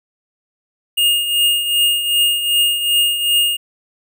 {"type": "tone with tremolo", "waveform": "square", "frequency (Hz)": 2840, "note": "F7", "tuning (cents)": 28, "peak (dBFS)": -11, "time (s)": [0.97, 3.57], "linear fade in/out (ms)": 10, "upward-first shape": "triangle", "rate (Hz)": 2.6, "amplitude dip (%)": 65, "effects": []}